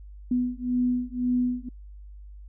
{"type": "beating tone pair", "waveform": "sine", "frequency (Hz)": [246.9, 248.8], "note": ["B3", "B3"], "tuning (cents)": [0, 13], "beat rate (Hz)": 1.9, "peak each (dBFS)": -26, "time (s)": [0.31, 1.69], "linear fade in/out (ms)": 5, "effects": ["noise-tail reverb RT60 0.1 s tail -26 dB re dry", "added 50 Hz sine -41 dBFS peak until 2.48 s"]}